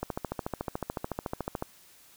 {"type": "click train", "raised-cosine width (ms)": 1, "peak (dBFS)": -17, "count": 23, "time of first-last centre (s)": [0.03, 1.624], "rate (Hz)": 13.8, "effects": ["white hiss -57 dBFS RMS until 2.16 s"]}